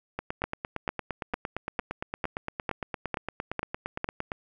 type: two click trains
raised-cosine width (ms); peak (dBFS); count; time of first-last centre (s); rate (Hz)
0.5; -16 / -13; 37 / 9; 0.19-4.318 / 0.44-4.044; 8.72 / 2.22
effects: none

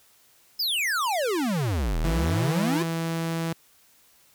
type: exponential two-way sweep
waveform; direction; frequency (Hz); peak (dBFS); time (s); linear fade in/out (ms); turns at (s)
square; down then up; 5270 to 37.65 to 363; -24; 0.59-2.83; 10; 1.99
type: tone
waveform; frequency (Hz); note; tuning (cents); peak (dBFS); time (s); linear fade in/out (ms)
sawtooth; 164.81; E3; 0; -22; 2.04-3.53; 5
effects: white hiss -59 dBFS RMS until 4.34 s

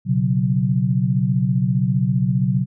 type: chord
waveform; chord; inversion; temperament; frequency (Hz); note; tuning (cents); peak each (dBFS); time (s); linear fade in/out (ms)
sine; B suspended second; none; equal; 123.47 / 138.59 / 185; B2 / C#3 / F#3; 0 / 0 / 0; -20; 0.05-2.66; 50
effects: none

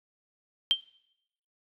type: tone with exponential decay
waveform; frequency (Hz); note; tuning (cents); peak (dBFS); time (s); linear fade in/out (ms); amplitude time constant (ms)
sine; 3147; G7; +6; -15; 0.71-0.81; 0; 20
effects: noise-tail reverb RT60 0.8 s tail -22 dB re dry + tanh soft clip ceiling -11 dBFS

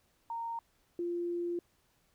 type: tone pair in turn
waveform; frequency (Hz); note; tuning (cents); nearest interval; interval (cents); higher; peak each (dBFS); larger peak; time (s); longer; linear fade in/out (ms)
sine; 924 / 346.7; A#5 / F4; -16 / -13; octave + perfect fourth; 1697; first; -35 / -32; second; 0.3-0.59 / 0.99-1.59; second; 2
effects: pink hiss -72 dBFS RMS until 2.14 s

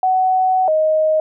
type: tone pair in turn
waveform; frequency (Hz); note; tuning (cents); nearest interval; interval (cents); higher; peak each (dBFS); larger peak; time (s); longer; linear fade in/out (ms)
sine; 748 / 625; F#5 / D#5; +19 / +8; minor third; 311; first; -12; neither; 0.03-0.68 / 0.68-1.2; first; 2
effects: none

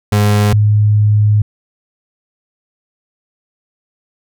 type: tone pair in turn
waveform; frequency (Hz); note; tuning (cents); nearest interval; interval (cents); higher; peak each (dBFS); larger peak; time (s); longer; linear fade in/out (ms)
35% pulse / sine; 103.83 / 105.28; G#2 / G#2; 0 / +24; unison; 24; second; -7; neither; 0.12-0.53 / 0.53-1.42; second; 5
effects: none

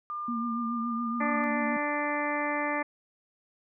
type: tone with pitch glide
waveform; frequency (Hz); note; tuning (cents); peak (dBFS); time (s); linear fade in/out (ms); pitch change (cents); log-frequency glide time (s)
sine; 1200 to 1208.3; D6 to D6; +37 to +49; -32; 0.1-1.44; 0; +12; 0.76-1.18
type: tone with vibrato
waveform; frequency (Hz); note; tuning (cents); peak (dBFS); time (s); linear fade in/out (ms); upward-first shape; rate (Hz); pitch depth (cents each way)
sine; 233.1; A#3; 0; -30; 0.28-1.77; 5; triangle; 7.1; 56
type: harmonic tone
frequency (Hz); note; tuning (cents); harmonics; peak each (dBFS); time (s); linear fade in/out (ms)
293.7; D4; 0; 1 / 2 / 3 / 4 / 5 / 6 / 7 / 8; -34 / -34 / -34 / -35 / -46 / -35 / -35 / -41; 1.2-2.83; 10
effects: none

